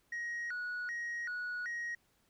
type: tone with vibrato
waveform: sine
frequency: 1661.2 Hz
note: G#6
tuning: in tune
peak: -34 dBFS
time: 0.12-1.95 s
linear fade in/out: 5 ms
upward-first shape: square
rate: 1.3 Hz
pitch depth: 220 cents each way
effects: tanh soft clip ceiling -35 dBFS + pink hiss -73 dBFS RMS until 2.29 s